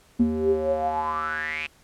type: tone with band-pass filter sweep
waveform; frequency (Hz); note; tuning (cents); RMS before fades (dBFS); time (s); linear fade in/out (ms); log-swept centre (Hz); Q
square; 77.9; D#2; +3; -25; 0.19-1.67; 10; 240 to 2600; 9.8
effects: pink hiss -57 dBFS RMS until 1.83 s + low-pass 12000 Hz 12 dB/octave